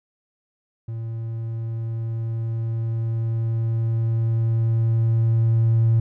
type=tone with level ramp; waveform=triangle; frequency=113.8 Hz; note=A#2; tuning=41 cents flat; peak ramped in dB=-25 to -11 dBFS; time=0.88-6 s; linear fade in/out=5 ms; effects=tanh soft clip ceiling -10 dBFS